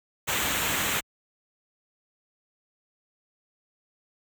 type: noise with comb filter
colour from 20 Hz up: pink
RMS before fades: -27 dBFS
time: 0.27-1.01 s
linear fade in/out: 20 ms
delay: 0.2 ms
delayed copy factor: -0.6
effects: high-pass 60 Hz 12 dB/octave